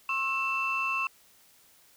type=tone cluster; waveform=sine; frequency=1078 / 1313 / 2666 Hz; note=C#6 / E6 / E7; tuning=-49 / -7 / +19 cents; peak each=-30 / -37 / -28 dBFS; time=0.09-1.07 s; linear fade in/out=2 ms; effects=tanh soft clip ceiling -20 dBFS + white hiss -60 dBFS RMS until 1.96 s